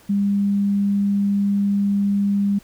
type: tone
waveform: sine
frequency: 200.8 Hz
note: G3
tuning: 42 cents sharp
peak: -16 dBFS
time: 0.09-2.59 s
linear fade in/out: 10 ms
effects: pink hiss -51 dBFS RMS until 2.63 s